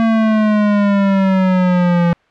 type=exponential sweep; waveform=square; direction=down; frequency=227.6 to 170.4 Hz; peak=-11 dBFS; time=0-2.13 s; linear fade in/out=0 ms; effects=white hiss -54 dBFS RMS until 2.3 s + low-pass 2000 Hz 12 dB/octave